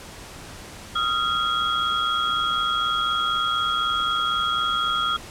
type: tone cluster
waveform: sine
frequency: 1253 / 1377 / 3307 Hz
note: D#6 / F6 / G#7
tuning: +12 / -25 / -8 cents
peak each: -25 dBFS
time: 0.95-5.17 s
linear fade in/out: 10 ms
effects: pink hiss -40 dBFS RMS until 5.3 s + low-pass 10000 Hz 12 dB/octave